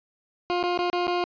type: tone with dropouts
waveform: 20% pulse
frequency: 353.8 Hz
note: F4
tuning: 23 cents sharp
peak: -18 dBFS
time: 0.5-1.24 s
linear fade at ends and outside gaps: 0 ms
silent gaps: 0.628-0.637 / 0.776-0.789 / 0.9-0.93 / 1.069-1.079 s
effects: resampled to 11025 Hz